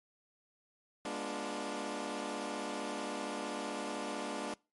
15% pulse chord, G# diminished seventh, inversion none, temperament equal with one note detuned, 207.7 / 243.3 / 293.7 / 349.2 Hz, G#3 / B3 / D4 / F4, 0 / -26 / 0 / 0 cents, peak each -37 / -37 / -34 / -39 dBFS, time 1.05-4.54 s, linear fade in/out 2 ms, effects noise-tail reverb RT60 0.3 s tail -25 dB re dry + MP3 48 kbps

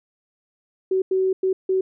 sine tone bursts at uneven times, 377.6 Hz, F#4, 35 cents sharp, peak -17 dBFS, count 4, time 0.91-1.02 / 1.11-1.33 / 1.43-1.53 / 1.69-1.81 s, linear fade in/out 5 ms, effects none

